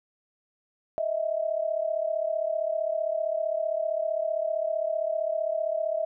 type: tone pair together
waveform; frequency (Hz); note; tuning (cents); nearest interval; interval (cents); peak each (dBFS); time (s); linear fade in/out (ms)
sine; 625 / 660.4; D#5 / E5; +8 / +3; minor second; 95; -28; 0.98-6.05; 0
effects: none